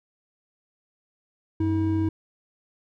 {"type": "tone pair together", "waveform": "triangle", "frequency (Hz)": [95.34, 320.7], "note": ["G2", "E4"], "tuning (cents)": [-48, -48], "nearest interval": "octave + major sixth", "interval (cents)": 2100, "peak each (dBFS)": [-23, -21], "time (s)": [1.6, 2.09], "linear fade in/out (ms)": 5, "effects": []}